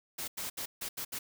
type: noise bursts at uneven times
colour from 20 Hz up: white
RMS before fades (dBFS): -38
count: 6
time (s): 0.18-0.28 / 0.37-0.5 / 0.57-0.66 / 0.81-0.89 / 0.97-1.05 / 1.12-1.19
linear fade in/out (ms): 10
effects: none